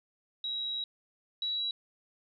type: tone pair in turn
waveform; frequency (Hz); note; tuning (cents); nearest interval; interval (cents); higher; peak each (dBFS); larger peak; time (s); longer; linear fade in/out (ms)
sine; 3856 / 3901; B7 / B7; -42 / -22; unison; 20; second; -32 / -30; second; 0.44-0.84 / 1.42-1.71; first; 2
effects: none